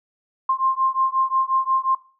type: beating tone pair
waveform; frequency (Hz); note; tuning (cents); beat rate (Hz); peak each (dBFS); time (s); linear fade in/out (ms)
sine; 1054 / 1059.6; C6 / C6; +12 / +22; 5.6; -21; 0.49-1.95; 5
effects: noise-tail reverb RT60 0.4 s tail -19 dB re dry